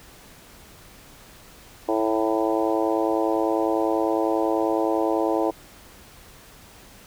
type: harmonic tone with a mistuned harmonic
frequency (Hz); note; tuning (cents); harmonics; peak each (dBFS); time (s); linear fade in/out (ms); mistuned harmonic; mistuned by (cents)
110; A2; 0; 3 / 4 / 5 / 6 / 7 / 8 / 9; -24 / -27 / -27 / -28 / -29 / -32 / -33; 1.88-5.51; 10; 8; +23
effects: pink hiss -48 dBFS RMS until 7.06 s